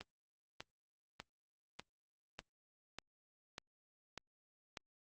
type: click train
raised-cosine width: 0.2 ms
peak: -27 dBFS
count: 9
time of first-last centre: 0.01-4.772 s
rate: 1.68 Hz
effects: Opus 24 kbps